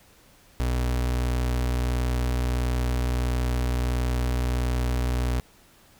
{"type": "tone", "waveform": "35% pulse", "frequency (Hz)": 61.5, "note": "B1", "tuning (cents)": -7, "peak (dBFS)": -21, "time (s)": [0.6, 5.4], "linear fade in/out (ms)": 0, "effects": ["pink hiss -56 dBFS RMS until 5.99 s"]}